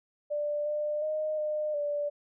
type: tone with pitch steps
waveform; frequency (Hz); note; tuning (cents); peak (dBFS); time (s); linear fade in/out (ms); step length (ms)
sine; 590 / 598 / 617 / 607 / 584; D5 / D5 / D#5 / D#5 / D5; +8 / +31 / -15 / -43 / -10; -28; 0.3-2.1; 20; 360
effects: none